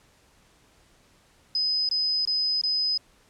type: tone bursts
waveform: sine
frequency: 5030 Hz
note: D#8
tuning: 18 cents sharp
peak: -22 dBFS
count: 4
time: 1.55-2.976 s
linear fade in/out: 2 ms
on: 340 ms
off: 22 ms
effects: pink hiss -60 dBFS RMS until 3.29 s + low-pass 10000 Hz 12 dB/octave